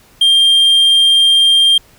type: tone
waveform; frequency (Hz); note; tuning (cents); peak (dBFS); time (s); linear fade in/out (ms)
triangle; 3192; G7; +31; -5; 0.21-1.78; 5
effects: pink hiss -47 dBFS RMS until 1.98 s